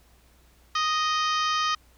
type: harmonic tone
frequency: 622.3 Hz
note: D#5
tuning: in tune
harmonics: 2 / 3 / 4 / 5 / 6 / 7 / 8 / 9 / 10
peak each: -24 / -33 / -36 / -32 / -37 / -40 / -36 / -40 / -42 dBFS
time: 0.75-1.75 s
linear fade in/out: 5 ms
effects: added 60 Hz sine -57 dBFS peak until 1.97 s + pink hiss -61 dBFS RMS until 1.97 s